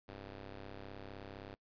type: ring-modulated tone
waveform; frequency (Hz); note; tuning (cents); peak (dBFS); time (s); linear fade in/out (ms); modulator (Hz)
10% pulse; 99.4; G2; +25; -36; 0.08-1.55; 10; 181
effects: noise-tail reverb RT60 0.1 s tail -24 dB re dry + resampled to 11025 Hz